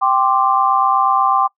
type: chord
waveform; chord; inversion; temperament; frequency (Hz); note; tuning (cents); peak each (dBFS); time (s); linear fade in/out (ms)
sine; G suspended fourth; none; equal; 784 / 1046.5 / 1174.7; G5 / C6 / D6; 0 / 0 / 0; -16; 0.01-1.48; 20
effects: noise-tail reverb RT60 0.1 s tail -23 dB re dry